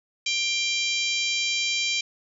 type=harmonic tone; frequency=790 Hz; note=G5; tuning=13 cents sharp; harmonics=3 / 4 / 5 / 6 / 7 / 8 / 9; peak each=-27 / -29 / -31 / -33 / -34 / -35 / -36 dBFS; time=0.26-2.01 s; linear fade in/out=5 ms; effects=none